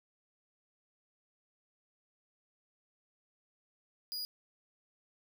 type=tone; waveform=45% pulse; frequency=4895 Hz; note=D#8; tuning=29 cents flat; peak=-36 dBFS; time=4.12-4.25 s; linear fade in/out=0 ms; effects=none